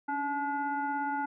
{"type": "tone with frequency modulation", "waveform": "sine", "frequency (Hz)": 860, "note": "A5", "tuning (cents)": -40, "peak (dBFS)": -29, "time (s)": [0.08, 1.26], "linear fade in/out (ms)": 10, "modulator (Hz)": 579, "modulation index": 0.9, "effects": []}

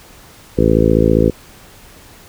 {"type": "harmonic tone", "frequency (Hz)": 55, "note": "A1", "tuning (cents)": 0, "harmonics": [1, 2, 3, 4, 5, 6, 7, 8, 9], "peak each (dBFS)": [-18, -18, -18, -18, -18, -18, -18, -18, -18], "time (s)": [0.57, 1.31], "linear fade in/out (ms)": 20, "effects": ["pink hiss -42 dBFS RMS until 2.28 s"]}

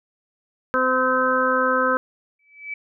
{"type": "harmonic tone", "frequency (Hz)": 257.3, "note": "C4", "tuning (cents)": -29, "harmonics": [1, 2, 4, 5, 6], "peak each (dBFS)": [-27, -22, -25, -22, -23], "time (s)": [0.74, 1.97], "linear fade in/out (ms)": 0}
{"type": "tone with exponential growth", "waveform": "sine", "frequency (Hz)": 2301, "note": "D7", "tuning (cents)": -36, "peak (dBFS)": -25, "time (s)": [2.39, 2.74], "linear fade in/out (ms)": 5, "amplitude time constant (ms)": 75}
{"effects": []}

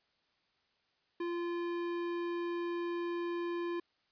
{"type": "tone with tanh clipping", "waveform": "sine", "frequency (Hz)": 345, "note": "F4", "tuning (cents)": -21, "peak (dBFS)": -36, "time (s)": [1.2, 3.8], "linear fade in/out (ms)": 5, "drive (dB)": 17, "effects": ["white hiss -75 dBFS RMS until 4.11 s", "resampled to 11025 Hz"]}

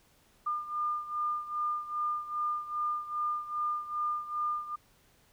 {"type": "beating tone pair", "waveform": "sine", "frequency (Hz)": [1205, 1207.5], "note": ["D6", "D6"], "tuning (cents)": [44, 48], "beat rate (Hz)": 2.5, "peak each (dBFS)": [-32, -36], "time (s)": [0.46, 4.76], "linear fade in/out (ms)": 10, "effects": ["pink hiss -65 dBFS RMS until 5.32 s"]}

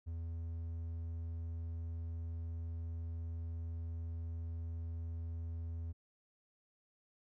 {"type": "tone", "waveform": "triangle", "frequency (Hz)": 82.9, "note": "E2", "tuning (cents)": 10, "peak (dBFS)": -37, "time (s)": [0.06, 5.93], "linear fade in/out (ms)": 20, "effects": []}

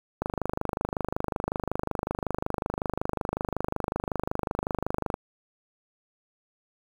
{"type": "click train", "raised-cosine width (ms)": 1, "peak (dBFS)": -13, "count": 126, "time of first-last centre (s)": [0.22, 5.141], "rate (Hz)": 25.4, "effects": ["7-bit"]}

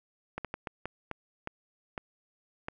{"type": "slowing click train", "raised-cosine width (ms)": 0.5, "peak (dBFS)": -20, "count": 9, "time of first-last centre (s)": [0.38, 2.684], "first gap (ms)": 67, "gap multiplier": 1.4, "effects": []}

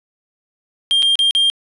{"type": "tone with dropouts", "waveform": "triangle", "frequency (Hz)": 3200, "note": "G7", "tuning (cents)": 35, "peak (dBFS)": -10, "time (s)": [0.91, 1.5], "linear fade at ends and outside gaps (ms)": 0, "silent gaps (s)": [[1.023, 1.028], [1.155, 1.191], [1.309, 1.35]], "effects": ["resampled to 24000 Hz"]}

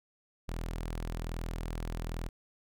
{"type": "tone", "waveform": "sawtooth", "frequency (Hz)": 41.2, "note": "E1", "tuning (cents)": 0, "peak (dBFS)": -31, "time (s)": [0.48, 2.29], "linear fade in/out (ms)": 10, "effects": []}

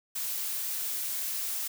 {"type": "noise", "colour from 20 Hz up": "blue", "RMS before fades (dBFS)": -33, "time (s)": [0.15, 1.68], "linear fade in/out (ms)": 10, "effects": []}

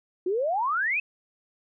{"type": "exponential sweep", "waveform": "sine", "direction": "up", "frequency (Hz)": [347.3, 2637], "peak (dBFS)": -23, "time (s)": [0.26, 1], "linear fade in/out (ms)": 5, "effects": []}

